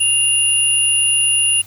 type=tone pair together; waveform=sine; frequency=2800 / 9972 Hz; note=F7 / D#9; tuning=+4 / +3 cents; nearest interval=octave + minor seventh; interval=2199 cents; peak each=-15 dBFS; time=0-1.62 s; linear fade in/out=10 ms; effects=added 98 Hz sine -42 dBFS peak until 1.66 s + white hiss -43 dBFS RMS until 1.66 s